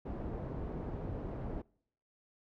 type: low-pass noise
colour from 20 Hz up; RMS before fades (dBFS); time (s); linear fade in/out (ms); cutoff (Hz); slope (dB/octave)
pink; -40; 0.05-1.62; 10; 610; 12
effects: noise-tail reverb RT60 0.7 s tail -26 dB re dry